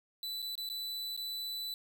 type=tone with dropouts; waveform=45% pulse; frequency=3982 Hz; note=B7; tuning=14 cents sharp; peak=-37 dBFS; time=0.23-1.74 s; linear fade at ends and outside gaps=1 ms; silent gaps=0.42-0.425 / 0.554-0.578 / 0.69-0.699 / 1.165-1.175 s; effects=none